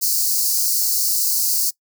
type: high-pass noise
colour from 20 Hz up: white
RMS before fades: -19 dBFS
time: 0.01-1.71 s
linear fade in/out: 20 ms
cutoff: 4300 Hz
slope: 96 dB/octave
effects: noise-tail reverb RT60 0.1 s tail -22 dB re dry